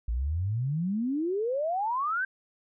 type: exponential sweep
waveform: sine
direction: up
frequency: 53.9 to 1600 Hz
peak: -26 dBFS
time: 0.08-2.25 s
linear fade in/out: 5 ms
effects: none